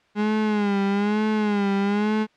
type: tone with vibrato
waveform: 35% pulse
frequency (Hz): 206.6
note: G#3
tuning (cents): -9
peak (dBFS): -18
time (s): 0.15-2.27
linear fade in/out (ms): 50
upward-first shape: sine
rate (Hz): 1.1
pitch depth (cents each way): 78
effects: white hiss -61 dBFS RMS until 2.36 s + low-pass 3000 Hz 12 dB/octave